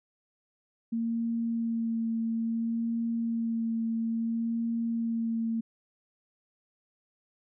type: tone with vibrato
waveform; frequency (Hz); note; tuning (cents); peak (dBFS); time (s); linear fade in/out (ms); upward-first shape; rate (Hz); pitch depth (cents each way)
sine; 228.9; A#3; -31; -27; 0.92-5.61; 10; sine; 0.59; 15
effects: none